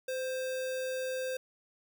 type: tone with sample-and-hold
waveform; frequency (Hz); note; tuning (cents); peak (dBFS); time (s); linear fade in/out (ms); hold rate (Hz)
sine; 516; C5; -24; -32; 0.08-1.37; 5; 2100
effects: none